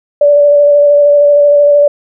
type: tone with vibrato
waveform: sine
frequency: 580 Hz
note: D5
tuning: 22 cents flat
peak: -3 dBFS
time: 0.21-1.88 s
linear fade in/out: 5 ms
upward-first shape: square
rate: 13 Hz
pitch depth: 12 cents each way
effects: none